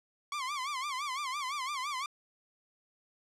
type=tone with vibrato; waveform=sawtooth; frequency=1100 Hz; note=C#6; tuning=14 cents flat; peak=-30 dBFS; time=0.32-2.06 s; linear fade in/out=2 ms; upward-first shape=sine; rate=5.9 Hz; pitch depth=150 cents each way; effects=low-pass 8000 Hz 12 dB/octave